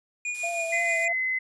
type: tone with tremolo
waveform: square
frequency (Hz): 2445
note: D#7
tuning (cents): -31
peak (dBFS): -27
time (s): 0.25-1.08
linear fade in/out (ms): 2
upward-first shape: triangle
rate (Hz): 6.4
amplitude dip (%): 65
type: noise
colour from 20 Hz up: blue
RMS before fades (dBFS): -40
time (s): 0.34-1.06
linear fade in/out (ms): 10
type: tone with vibrato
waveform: sine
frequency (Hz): 674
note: E5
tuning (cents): +38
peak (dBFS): -29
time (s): 0.43-1.13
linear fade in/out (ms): 10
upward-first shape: triangle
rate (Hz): 3.2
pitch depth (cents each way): 40
type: tone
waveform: sine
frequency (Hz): 2041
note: C7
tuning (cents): -44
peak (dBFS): -24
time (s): 0.72-1.39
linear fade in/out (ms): 10
effects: resampled to 24000 Hz